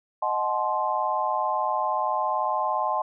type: chord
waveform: sine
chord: D# diminished seventh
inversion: none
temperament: equal with one note detuned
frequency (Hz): 622.3 / 740 / 860.4 / 1046.5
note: D#5 / F#5 / A5 / C6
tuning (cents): 0 / 0 / -39 / 0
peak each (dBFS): -30 / -30 / -27 / -27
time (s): 0.22-3.02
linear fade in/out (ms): 5
effects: none